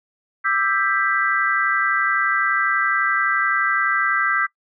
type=chord; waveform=sine; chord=E minor seventh; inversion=third; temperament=just; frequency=1186.7 / 1318.5 / 1582.2 / 1977.8 Hz; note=D6 / E6 / G6 / B6; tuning=+18 / 0 / +16 / +2 cents; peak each=-25 / -22 / -21 / -23 dBFS; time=0.44-4.47 s; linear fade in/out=20 ms; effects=noise-tail reverb RT60 0.1 s tail -22 dB re dry